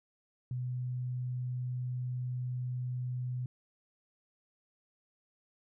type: tone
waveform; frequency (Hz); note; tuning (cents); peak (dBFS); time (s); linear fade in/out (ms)
sine; 125.2; B2; +24; -33; 0.51-3.46; 2
effects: none